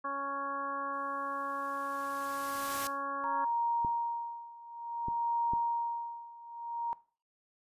harmonic tone, 277.8 Hz, C#4, 4 cents sharp, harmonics 1 / 2 / 3 / 4 / 5 / 6, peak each -46 / -43 / -46 / -34 / -44 / -45 dBFS, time 0.04-3.45 s, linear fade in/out 10 ms
white noise with exponential growth, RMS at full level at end -37 dBFS, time 0.93-2.87 s, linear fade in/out 0 ms, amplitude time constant 420 ms
sine tone with tremolo, 937 Hz, A#5, 9 cents sharp, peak -28 dBFS, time 3.24-6.93 s, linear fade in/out 0 ms, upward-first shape sine, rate 0.56 Hz, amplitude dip 90%
clicks, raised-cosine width 3 ms, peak -27 dBFS, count 3, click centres 3.848 / 5.084 / 5.535 s
effects noise-tail reverb RT60 0.4 s tail -19 dB re dry + resampled to 32000 Hz

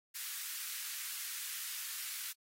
white high-pass noise, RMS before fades -42 dBFS, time 0.14-2.33 s, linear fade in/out 20 ms, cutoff 1400 Hz, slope 24 dB/octave, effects AAC 48 kbps

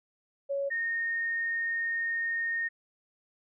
sine tone pair in turn, 557 / 1843.5 Hz, C#5 / A#6, +8 / -20 cents, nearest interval octave + major sixth, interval 2072 cents, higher second, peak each -28 dBFS, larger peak neither, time 0.49-0.7 / 0.7-2.69 s, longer second, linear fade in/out 20 ms, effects none

